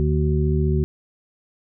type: harmonic tone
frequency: 74.8 Hz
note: D2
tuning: 32 cents sharp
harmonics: 1 / 2 / 3 / 5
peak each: -20 / -21 / -27 / -25 dBFS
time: 0-0.84 s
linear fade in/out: 0 ms
effects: none